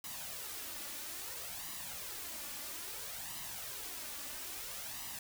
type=noise with flanger; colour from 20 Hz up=white; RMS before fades=-44 dBFS; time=0.04-5.19 s; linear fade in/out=2 ms; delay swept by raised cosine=1 to 3.5 ms; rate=0.6 Hz; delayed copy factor=+0.6; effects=none